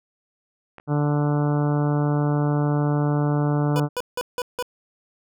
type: clicks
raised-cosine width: 0.5 ms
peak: -25 / -32 dBFS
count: 2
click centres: 0.783 / 0.799 s
type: harmonic tone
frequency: 146.83 Hz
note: D3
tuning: in tune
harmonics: 1 / 2 / 3 / 4 / 5 / 6 / 7 / 8 / 9 / 10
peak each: -20 / -25 / -30 / -32 / -34 / -35 / -39 / -39 / -39 / -42 dBFS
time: 0.87-3.89 s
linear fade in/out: 50 ms
type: tone bursts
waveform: 25% pulse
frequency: 493.9 Hz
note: B4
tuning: in tune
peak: -20 dBFS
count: 5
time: 3.76-4.625 s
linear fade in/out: 0 ms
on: 37 ms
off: 170 ms
effects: none